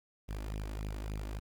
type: tone with flanger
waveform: sawtooth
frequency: 51.91 Hz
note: G#1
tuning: in tune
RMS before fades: -39 dBFS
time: 0.28-1.4 s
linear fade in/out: 20 ms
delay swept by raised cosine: 0.31 to 3.51 ms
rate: 3.5 Hz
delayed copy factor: +0.75
effects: 11-bit

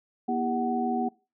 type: tone cluster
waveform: sine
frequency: 240.5 / 327.2 / 400.7 / 747 Hz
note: B3 / E4 / G4 / F#5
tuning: -46 / -13 / +38 / +16 cents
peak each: -28 / -36 / -34 / -28 dBFS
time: 0.28-1.09 s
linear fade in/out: 10 ms
effects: noise-tail reverb RT60 0.3 s tail -22 dB re dry

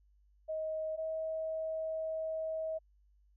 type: tone pair in turn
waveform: sine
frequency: 630 / 638.4 Hz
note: D#5 / D#5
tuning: +21 / +44 cents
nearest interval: unison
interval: 23 cents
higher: second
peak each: -34 / -34 dBFS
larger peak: neither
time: 0.48-0.97 / 0.97-2.79 s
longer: second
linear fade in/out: 20 ms
effects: added 50 Hz sine -64 dBFS peak until 3.36 s

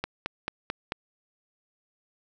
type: click train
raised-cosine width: 0.3 ms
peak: -13 dBFS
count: 5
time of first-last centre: 0.04-0.921 s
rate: 4.54 Hz
effects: none

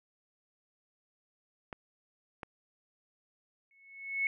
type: clicks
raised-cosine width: 0.5 ms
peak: -25 dBFS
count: 2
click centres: 1.728 / 2.432 s
type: tone with exponential growth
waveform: sine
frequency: 2200 Hz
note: C#7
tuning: 14 cents flat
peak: -25 dBFS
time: 3.71-4.27 s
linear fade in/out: 1 ms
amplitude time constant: 120 ms
effects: none

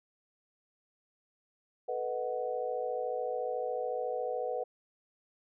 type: chord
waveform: sine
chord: B dominant seventh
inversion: third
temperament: equal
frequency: 440 / 493.9 / 622.3 / 740 Hz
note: A4 / B4 / D#5 / F#5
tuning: 0 / 0 / 0 / 0 cents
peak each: -40 / -34 / -40 / -38 dBFS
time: 1.88-4.64 s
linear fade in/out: 10 ms
effects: none

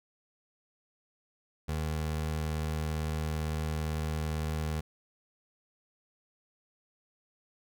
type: tone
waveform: 25% pulse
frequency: 77.8 Hz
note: D#2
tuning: in tune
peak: -27 dBFS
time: 1.68-4.81 s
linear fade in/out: 10 ms
effects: none

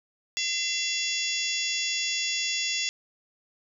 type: harmonic tone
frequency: 681 Hz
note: F5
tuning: 44 cents flat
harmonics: 3 / 4 / 5 / 6 / 7 / 8 / 9 / 10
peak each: -35 / -32 / -32 / -43 / -34 / -35 / -39 / -34 dBFS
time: 0.37-2.89 s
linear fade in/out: 0 ms
effects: none

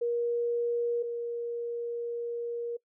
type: tone pair in turn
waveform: sine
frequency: 474.2 / 472.1 Hz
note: A#4 / A#4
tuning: +30 / +22 cents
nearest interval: unison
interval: 8 cents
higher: first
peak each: -26 / -31 dBFS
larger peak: first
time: 0.01-1.03 / 1.03-2.77 s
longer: second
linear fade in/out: 10 ms
effects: noise-tail reverb RT60 0.1 s tail -22 dB re dry

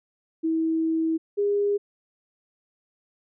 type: tone pair in turn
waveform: sine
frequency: 323.2 / 407.2 Hz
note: E4 / G#4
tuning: -34 / -34 cents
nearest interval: major third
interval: 400 cents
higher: second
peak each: -21 / -20 dBFS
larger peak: second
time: 0.43-1.18 / 1.37-1.78 s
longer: first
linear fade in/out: 20 ms
effects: none

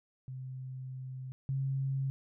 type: tone pair in turn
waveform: sine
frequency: 130 / 135.15 Hz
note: C3 / C#3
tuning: -11 / -44 cents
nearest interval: minor second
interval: 67 cents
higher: second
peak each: -39 / -30 dBFS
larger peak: second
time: 0.28-1.32 / 1.49-2.1 s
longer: first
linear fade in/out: 0 ms
effects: none

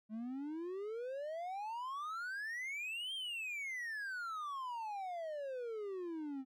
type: exponential two-way sweep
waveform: triangle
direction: up then down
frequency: 210.9 to 3226 to 258 Hz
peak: -38 dBFS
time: 0.09-6.45 s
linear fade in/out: 50 ms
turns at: 3.14 s
effects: none

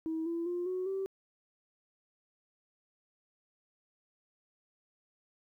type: tone with pitch steps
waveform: sine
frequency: 321.4 / 336.4 / 352.1 / 368.6 / 385.8 Hz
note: E4 / E4 / F4 / F#4 / G4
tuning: -44 / +35 / +14 / -7 / -28 cents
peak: -31 dBFS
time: 0.06-1.06 s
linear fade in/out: 0 ms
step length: 200 ms
effects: tanh soft clip ceiling -28 dBFS + 12-bit

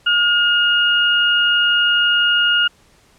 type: tone pair together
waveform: sine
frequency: 1426 / 2852 Hz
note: F6 / F7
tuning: +36 / +36 cents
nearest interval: octave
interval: 1200 cents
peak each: -15 dBFS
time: 0.06-2.68 s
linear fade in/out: 10 ms
effects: pink hiss -53 dBFS RMS until 3.18 s + low-pass 10000 Hz 12 dB/octave

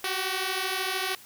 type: beating tone pair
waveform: 5% pulse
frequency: 371.4 / 384.4 Hz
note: F#4 / G4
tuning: +7 / -34 cents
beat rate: 13 Hz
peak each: -19 dBFS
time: 0.04-1.15 s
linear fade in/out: 2 ms
effects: white hiss -50 dBFS RMS until 1.25 s

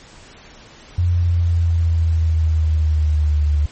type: exponential sweep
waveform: sine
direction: down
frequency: 88.3 to 73.42 Hz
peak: -13 dBFS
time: 0.98-3.66 s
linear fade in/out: 5 ms
effects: pink hiss -43 dBFS RMS until 3.71 s + MP3 32 kbps

